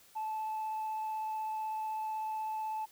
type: tone with vibrato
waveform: sine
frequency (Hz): 871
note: A5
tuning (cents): -18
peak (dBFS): -32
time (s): 0.15-2.86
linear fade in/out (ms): 20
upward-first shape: sine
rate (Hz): 16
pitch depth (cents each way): 8
effects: tanh soft clip ceiling -32 dBFS + white hiss -61 dBFS RMS until 2.91 s